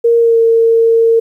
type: tone with pitch glide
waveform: sine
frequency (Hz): 466.2 to 456.6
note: A#4 to A#4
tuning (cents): 0 to -36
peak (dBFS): -6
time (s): 0.04-1.2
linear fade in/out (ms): 10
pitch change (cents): -36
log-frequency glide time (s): 0.18-0.39
effects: 8-bit